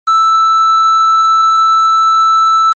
triangle tone with quantisation, 1320 Hz, E6, 2 cents sharp, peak -4 dBFS, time 0.07-2.73 s, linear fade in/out 10 ms, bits 5, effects MP3 32 kbps

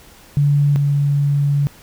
sine tone pair in turn, 143.9 / 142.74 Hz, D3 / D3, -35 / -49 cents, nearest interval unison, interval 14 cents, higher first, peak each -11 / -13 dBFS, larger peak first, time 0.37-0.76 / 0.76-1.67 s, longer second, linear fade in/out 0 ms, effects pink hiss -45 dBFS RMS until 1.82 s

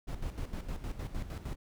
brown noise with tremolo, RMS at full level -36 dBFS, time 0.07-1.56 s, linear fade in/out 20 ms, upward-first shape square, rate 6.5 Hz, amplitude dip 65%, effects none

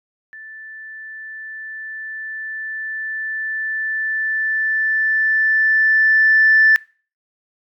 sine tone with level ramp, 1760 Hz, A6, in tune, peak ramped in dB -34 to -7 dBFS, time 0.33-6.76 s, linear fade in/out 0 ms, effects noise-tail reverb RT60 0.4 s tail -24 dB re dry + tanh soft clip ceiling -4 dBFS

